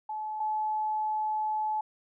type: tone pair in turn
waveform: sine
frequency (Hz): 860 / 860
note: A5 / A5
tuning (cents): -40 / -40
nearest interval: unison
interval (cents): 0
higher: neither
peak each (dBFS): -32 / -27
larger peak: second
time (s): 0.09-0.4 / 0.4-1.81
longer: second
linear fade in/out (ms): 5
effects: none